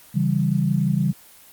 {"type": "chord", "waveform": "sine", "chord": "C# diminished", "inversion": "none", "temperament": "equal", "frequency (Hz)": [138.59, 164.81, 196], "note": ["C#3", "E3", "G3"], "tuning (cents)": [0, 0, 0], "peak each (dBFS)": -22, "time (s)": [0.14, 1.13], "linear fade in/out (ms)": 20, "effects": ["white hiss -48 dBFS RMS until 1.52 s", "Opus 24 kbps"]}